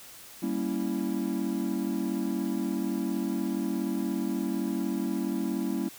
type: chord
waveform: triangle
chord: G diminished seventh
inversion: none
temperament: equal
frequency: 196 / 233.1 / 277.2 / 329.6 Hz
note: G3 / Bb3 / Db4 / Fb4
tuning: 0 / 0 / 0 / 0 cents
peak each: -31 dBFS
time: 0.42-5.89 s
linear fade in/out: 10 ms
effects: white hiss -48 dBFS RMS until 5.98 s